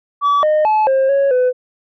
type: tone with pitch steps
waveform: sine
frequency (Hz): 1146 / 613 / 861 / 533 / 554 / 503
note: D6 / D#5 / A5 / C5 / C#5 / B4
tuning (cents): -43 / -26 / -38 / +32 / -1 / +32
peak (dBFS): -8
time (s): 0.21-1.53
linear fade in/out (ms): 50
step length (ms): 220
effects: tanh soft clip ceiling -10 dBFS